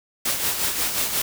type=noise with tremolo; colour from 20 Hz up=white; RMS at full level=-22 dBFS; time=0.25-1.22 s; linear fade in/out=5 ms; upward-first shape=sine; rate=5.6 Hz; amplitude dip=50%; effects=none